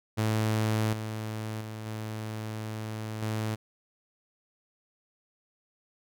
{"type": "tone with level steps", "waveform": "sawtooth", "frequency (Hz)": 109.1, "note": "A2", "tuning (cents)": -14, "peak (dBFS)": [-21, -29, -33, -30, -25], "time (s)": [0.17, 3.56], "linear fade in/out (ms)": 20, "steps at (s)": [0.93, 1.61, 1.86, 3.22], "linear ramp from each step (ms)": 2, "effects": []}